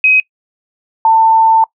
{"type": "tone pair in turn", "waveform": "sine", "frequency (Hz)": [2528, 893.8], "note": ["D#7", "A5"], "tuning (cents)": [27, 27], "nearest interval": "octave + tritone", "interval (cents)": 1800, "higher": "first", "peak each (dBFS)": -5, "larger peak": "neither", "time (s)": [[0.04, 0.2], [1.05, 1.64]], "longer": "second", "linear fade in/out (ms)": 2, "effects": ["noise-tail reverb RT60 0.1 s tail -23 dB re dry"]}